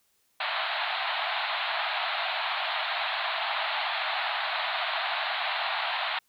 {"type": "band-pass noise", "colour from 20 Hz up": "pink", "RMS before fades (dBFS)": -30, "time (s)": [0.4, 6.19], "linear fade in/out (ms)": 5, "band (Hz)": [640, 4200], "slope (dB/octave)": 96, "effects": ["white hiss -70 dBFS RMS until 6.28 s"]}